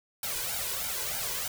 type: noise with flanger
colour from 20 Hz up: white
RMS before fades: -33 dBFS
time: 0.23-1.48 s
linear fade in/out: 2 ms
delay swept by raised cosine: 1.3 to 2.05 ms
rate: 3.2 Hz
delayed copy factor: +0.9
effects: none